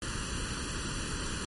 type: noise with comb filter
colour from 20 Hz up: pink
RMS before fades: -35 dBFS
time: 0.02-1.45 s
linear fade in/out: 2 ms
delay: 0.68 ms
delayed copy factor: +0.85
effects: MP3 48 kbps